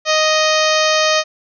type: harmonic tone with a mistuned harmonic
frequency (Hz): 622.3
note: D#5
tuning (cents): 0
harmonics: 1 / 2 / 3 / 4 / 5 / 6 / 7 / 8 / 9 / 10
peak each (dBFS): -16 / -19 / -21 / -22 / -23 / -24 / -24 / -25 / -26 / -26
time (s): 0.05-1.24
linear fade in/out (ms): 50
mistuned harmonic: 10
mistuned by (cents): +30
effects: none